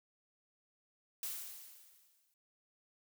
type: noise with exponential decay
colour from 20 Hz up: blue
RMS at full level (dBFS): -39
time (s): 1.23-2.34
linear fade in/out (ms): 1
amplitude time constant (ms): 240
effects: none